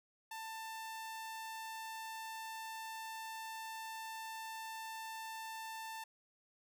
sawtooth tone, 890 Hz, A5, 20 cents sharp, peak -40 dBFS, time 0.31-6.04 s, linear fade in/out 5 ms, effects none

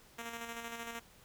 5% pulse tone with tremolo, 232.3 Hz, A#3, 6 cents flat, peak -29 dBFS, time 0.18-1 s, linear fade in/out 10 ms, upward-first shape square, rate 13 Hz, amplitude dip 40%, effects pink hiss -61 dBFS RMS until 1.24 s

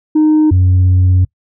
sine tone pair in turn, 308.3 / 91.66 Hz, D#4 / F#2, -16 / -16 cents, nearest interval octave + major sixth, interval 2100 cents, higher first, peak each -4 dBFS, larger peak neither, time 0.15-0.51 / 0.51-1.25 s, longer second, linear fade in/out 10 ms, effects noise-tail reverb RT60 0.1 s tail -25 dB re dry + tanh soft clip ceiling -5 dBFS

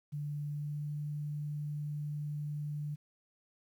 sine tone with pitch glide, 146.83 to 148.11 Hz, D3 to D3, 0 to +15 cents, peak -35 dBFS, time 0.12-2.96 s, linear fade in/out 20 ms, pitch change +15 cents, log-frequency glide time 0.46-0.96 s, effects 11-bit

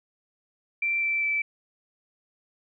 sine tone with pitch steps, 2349 / 2334 / 2319 Hz, D7 / D7 / D7, 0 / -11 / -22 cents, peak -23 dBFS, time 0.82-1.42 s, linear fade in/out 5 ms, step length 200 ms, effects none

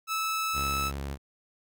sawtooth tone, 1307 Hz, E6, 15 cents flat, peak -24 dBFS, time 0.07-0.92 s, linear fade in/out 50 ms
sawtooth tone with vibrato, 69.4 Hz, C#2, 3 cents sharp, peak -29 dBFS, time 0.53-1.18 s, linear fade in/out 50 ms, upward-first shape triangle, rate 12 Hz, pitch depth 43 cents each way
effects none

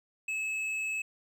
triangle tone with hard clipping, 2592 Hz, E7, 30 cents flat, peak -32 dBFS, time 0.28-1.02 s, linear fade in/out 5 ms, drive 9 dB, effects none

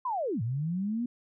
sine linear two-way sweep, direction down then up, 1051 to 107 to 247.1 Hz, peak -28 dBFS, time 0.05-1.06 s, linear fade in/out 5 ms, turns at 0.42 s, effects none

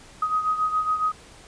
sine beating tone pair, 1255 / 1262.2 Hz, D#6 / D#6, +15 / +24 cents, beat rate 7.2 Hz, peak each -22 / -28 dBFS, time 0.22-1.12 s, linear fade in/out 5 ms, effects pink hiss -48 dBFS RMS until 1.47 s + resampled to 22050 Hz

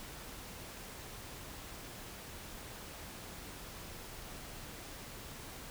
silence, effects pink hiss -48 dBFS RMS until 5.7 s

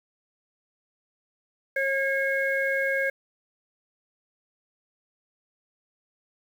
harmonic tone, 543 Hz, C#5, 36 cents flat, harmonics 1 / 3 / 4, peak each -27 / -26 / -30 dBFS, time 1.76-3.1 s, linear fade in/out 5 ms, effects 8-bit

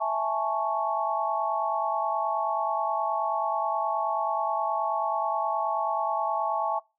sine chord, A major seventh, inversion second, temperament equal, 659.3 / 830.6 / 880 / 1108.7 Hz, E5 / G#5 / A5 / C#6, 0 / 0 / 0 / 0 cents, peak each -30 dBFS, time 0-6.8 s, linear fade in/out 20 ms, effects noise-tail reverb RT60 0.3 s tail -25 dB re dry

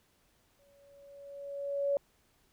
sine tone with exponential growth, 563 Hz, C#5, 27 cents sharp, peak -25 dBFS, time 0.59-1.97 s, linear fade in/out 1 ms, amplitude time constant 300 ms, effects pink hiss -70 dBFS RMS until 2.52 s

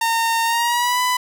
sawtooth tone with pitch glide, 915 to 997.8 Hz, A#5 to B5, -32 to +17 cents, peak -13 dBFS, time 0.01-1.17 s, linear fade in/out 5 ms, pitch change +149 cents, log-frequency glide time 0.44-1.01 s, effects none

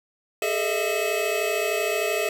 square tone cluster, 408.4 / 441.5 / 616 / 666 / 2581 Hz, G#4 / A4 / D#5 / E5 / E7, -29 / +6 / -17 / +18 / -37 cents, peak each -30 dBFS, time 0.42-2.29 s, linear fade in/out 2 ms, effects none

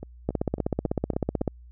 two click trains, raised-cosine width 2 ms, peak -22 / -11 dBFS, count 6 / 20, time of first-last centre 0.03-1.411 / 0.29-1.478 s, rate 3.62 / 16 Hz, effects added 60 Hz sine -45 dBFS peak until 1.71 s

